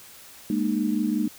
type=chord; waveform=sine; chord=Ab suspended second; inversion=none; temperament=equal with one note detuned; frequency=207.7 / 233.1 / 304.4 Hz; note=Ab3 / Bb3 / Eb4; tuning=0 / 0 / -38 cents; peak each=-26 dBFS; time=0.5-1.28 s; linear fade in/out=2 ms; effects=white hiss -47 dBFS RMS until 1.38 s